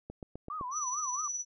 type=click train; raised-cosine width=2 ms; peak=-28 dBFS; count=5; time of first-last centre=0.1-0.612 s; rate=7.82 Hz
type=tone with vibrato; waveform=sine; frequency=1116 Hz; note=C#6; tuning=11 cents sharp; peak=-35 dBFS; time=0.5-1.28 s; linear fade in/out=2 ms; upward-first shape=sine; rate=4.5 Hz; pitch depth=220 cents each way
type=tone with tremolo; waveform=sine; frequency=5920 Hz; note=F#8; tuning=in tune; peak=-31 dBFS; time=0.71-1.45 s; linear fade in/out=50 ms; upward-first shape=sine; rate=19 Hz; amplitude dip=50%
effects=none